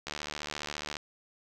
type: click train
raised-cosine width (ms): 0.2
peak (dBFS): -18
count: 68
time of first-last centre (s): 0.07-0.968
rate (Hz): 74.6
effects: none